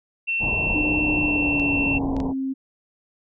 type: tone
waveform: sine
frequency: 2700 Hz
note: E7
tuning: 41 cents sharp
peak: -21 dBFS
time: 0.27-1.99 s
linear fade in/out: 20 ms
type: low-pass noise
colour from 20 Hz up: pink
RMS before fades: -28 dBFS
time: 0.39-2.34 s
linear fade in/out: 50 ms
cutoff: 1000 Hz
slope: 96 dB/octave
type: tone with pitch glide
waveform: sine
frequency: 301 to 266.6 Hz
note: D4 to C4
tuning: +43 to +33 cents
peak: -23 dBFS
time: 0.74-2.54 s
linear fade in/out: 20 ms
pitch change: -210 cents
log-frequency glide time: 1.16-2.26 s
type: clicks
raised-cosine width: 0.2 ms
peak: -24 / -25 / -21 dBFS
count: 3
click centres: 1.598 / 2.166 / 2.202 s
effects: none